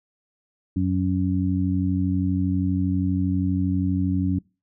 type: harmonic tone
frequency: 92.5 Hz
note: F#2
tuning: in tune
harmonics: 1 / 2 / 3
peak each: -24 / -24 / -24 dBFS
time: 0.76-4.39 s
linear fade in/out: 5 ms
effects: noise-tail reverb RT60 0.3 s tail -25 dB re dry